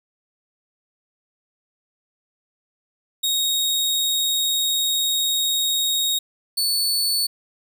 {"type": "tone pair in turn", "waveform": "sawtooth", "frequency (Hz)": [3756, 4456], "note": ["A#7", "C#8"], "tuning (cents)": [12, 8], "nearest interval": "minor third", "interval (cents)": 296, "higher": "second", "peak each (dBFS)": -16, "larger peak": "neither", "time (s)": [[3.23, 6.19], [6.57, 7.27]], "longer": "first", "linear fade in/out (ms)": 10, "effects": []}